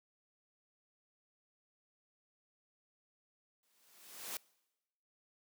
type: noise with exponential growth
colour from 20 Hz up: white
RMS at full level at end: -40 dBFS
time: 3.63-4.37 s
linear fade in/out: 1 ms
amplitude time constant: 160 ms
effects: noise-tail reverb RT60 1.0 s tail -24 dB re dry + high-pass 200 Hz 12 dB/octave